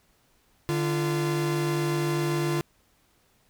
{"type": "tone pair together", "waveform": "45% pulse", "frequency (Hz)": [147.9, 343.5], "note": ["D3", "F4"], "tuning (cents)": [13, -29], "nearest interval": "octave + minor third", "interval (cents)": 1458, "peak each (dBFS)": -27, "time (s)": [0.69, 2.61], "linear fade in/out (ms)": 0, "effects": ["pink hiss -65 dBFS RMS until 3.49 s"]}